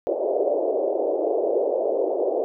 white band-pass noise, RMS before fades -23 dBFS, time 0.07-2.44 s, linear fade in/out 0 ms, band 350 to 640 Hz, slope 48 dB/octave, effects none

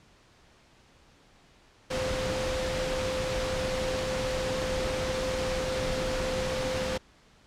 sine tone in noise, 517 Hz, C5, 21 cents flat, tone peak -30 dBFS, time 1.9-6.98 s, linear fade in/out 10 ms, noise pink, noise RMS -32 dBFS, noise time 1.9-6.98 s, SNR -1 dB, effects pink hiss -59 dBFS RMS until 7.46 s + low-pass 6000 Hz 12 dB/octave

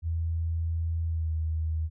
sine tone with pitch glide, 82.41 to 79.6 Hz, E2 to D#2, 0 to +40 cents, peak -26 dBFS, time 0.02-1.9 s, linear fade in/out 50 ms, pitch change -60 cents, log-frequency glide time 1.06-1.32 s, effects none

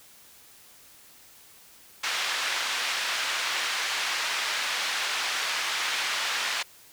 pink band-pass noise, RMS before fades -29 dBFS, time 2.03-6.63 s, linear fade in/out 10 ms, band 1400 to 4900 Hz, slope 12 dB/octave, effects white hiss -53 dBFS RMS until 6.92 s

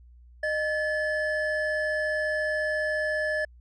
triangle tone pair together, 614 / 1727.6 Hz, D#5 / A6, -23 / -32 cents, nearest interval octave + tritone, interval 1791 cents, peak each -26 dBFS, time 0.43-3.45 s, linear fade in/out 5 ms, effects added 60 Hz sine -49 dBFS peak until 3.6 s + resampled to 24000 Hz

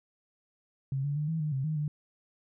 sine tone with pitch steps, 135.3 / 143.6 / 150 / 161.7 / 152.1 / 133.7 / 155.7 / 149.1 Hz, C#3 / D3 / D3 / E3 / D#3 / C3 / D#3 / D3, -42 / -39 / +37 / -33 / -39 / +38 / +2 / +27 cents, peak -28 dBFS, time 0.92-1.88 s, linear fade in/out 2 ms, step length 120 ms, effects none

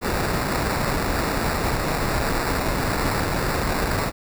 pink noise with sample-and-hold, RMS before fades -23 dBFS, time 0.01-4.12 s, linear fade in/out 50 ms, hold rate 3150 Hz, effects none

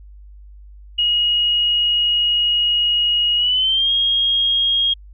sine tone with pitch glide, 2887 to 3259 Hz, F#7 to G#7, -43 to -33 cents, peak -14 dBFS, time 0.98-4.94 s, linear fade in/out 10 ms, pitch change +210 cents, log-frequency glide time 3.37-3.91 s, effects added 50 Hz sine -38 dBFS peak until 5.13 s

